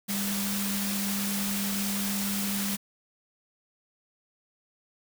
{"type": "tone in noise", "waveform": "sine", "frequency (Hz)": 200, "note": "G3", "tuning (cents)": 35, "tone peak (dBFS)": -30, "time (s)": [0.08, 2.77], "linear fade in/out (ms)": 20, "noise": "white", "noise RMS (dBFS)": -32, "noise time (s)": [0.08, 2.77], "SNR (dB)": -1, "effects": []}